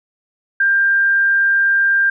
sine tone, 1592 Hz, G6, 26 cents sharp, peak -11 dBFS, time 0.6-2.1 s, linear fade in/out 5 ms, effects none

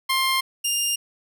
15% pulse tone pair in turn, 1058 / 2807 Hz, C6 / F7, +19 / +8 cents, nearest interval octave + perfect fourth, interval 1689 cents, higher second, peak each -13 / -14 dBFS, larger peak first, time 0.09-0.41 / 0.64-0.96 s, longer neither, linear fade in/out 10 ms, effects none

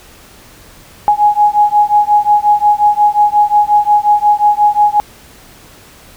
sine beating tone pair, 830.6 / 836.2 Hz, G#5 / G#5, 0 / +12 cents, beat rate 5.6 Hz, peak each -10 dBFS, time 1.08-5 s, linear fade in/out 0 ms, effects pink hiss -40 dBFS RMS until 6.16 s

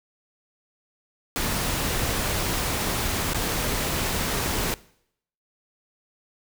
pink noise with dropouts, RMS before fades -26 dBFS, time 1.36-4.74 s, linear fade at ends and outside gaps 0 ms, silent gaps 3.334-3.346 s, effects noise-tail reverb RT60 0.7 s tail -21 dB re dry

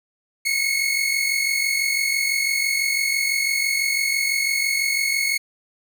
sawtooth tone pair together, 2165 / 2211 Hz, C#7 / C#7, -41 / -5 cents, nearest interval unison, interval 36 cents, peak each -19 dBFS, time 0.45-5.38 s, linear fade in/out 10 ms, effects none

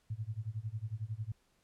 sine tone with tremolo, 109.2 Hz, A2, 13 cents flat, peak -33 dBFS, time 0.1-1.32 s, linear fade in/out 5 ms, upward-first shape sine, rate 11 Hz, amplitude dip 95%, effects pink hiss -73 dBFS RMS until 1.63 s + low-pass 11000 Hz 12 dB/octave

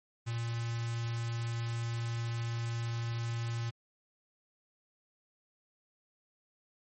square tone with notch filter, 116.54 Hz, A#2, in tune, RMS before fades -35 dBFS, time 0.26-3.71 s, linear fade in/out 20 ms, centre 470 Hz, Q 0.53, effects MP3 32 kbps

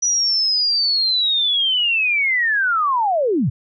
sine linear sweep, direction down, 5900 to 96.2 Hz, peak -15 dBFS, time 0.02-3.5 s, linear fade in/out 10 ms, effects none

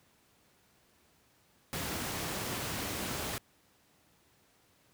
pink noise, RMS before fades -36 dBFS, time 1.73-3.38 s, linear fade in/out 0 ms, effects pink hiss -67 dBFS RMS until 4.93 s + high-pass 80 Hz 12 dB/octave

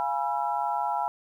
sine tone cluster, 694 / 831 / 973 / 1342 Hz, F5 / G#5 / B5 / E6, -11 / +1 / -26 / +31 cents, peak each -33 / -28 / -30 / -36 dBFS, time 0-1.08 s, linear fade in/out 0 ms, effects 10-bit

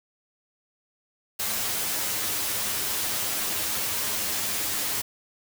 white noise with comb filter, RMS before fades -28 dBFS, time 1.39-5.02 s, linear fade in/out 10 ms, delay 9.6 ms, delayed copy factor +0.7, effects none

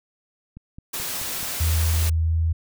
click train, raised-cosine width 5 ms, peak -27 dBFS, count 6, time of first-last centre 0.57-1.645 s, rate 4.65 Hz
white noise, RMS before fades -29 dBFS, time 0.93-2.1 s, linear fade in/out 10 ms
sine tone with pitch glide, 81 to 81.66 Hz, E2 to E2, -30 to -16 cents, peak -18 dBFS, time 1.6-2.53 s, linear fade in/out 10 ms, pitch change +14 cents, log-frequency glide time 2.23-2.34 s
effects none

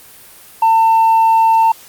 triangle tone with tanh clipping, 900 Hz, A5, 39 cents sharp, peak -8 dBFS, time 0.62-1.72 s, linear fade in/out 5 ms, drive 6 dB, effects white hiss -40 dBFS RMS until 1.88 s + Opus 32 kbps

